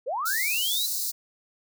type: linear sweep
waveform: sine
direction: up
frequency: 440 to 4106 Hz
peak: -26 dBFS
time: 0.06-0.87 s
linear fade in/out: 20 ms
type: high-pass noise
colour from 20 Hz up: white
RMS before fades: -29 dBFS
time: 0.25-1.12 s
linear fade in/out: 20 ms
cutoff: 3900 Hz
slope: 96 dB/octave
effects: none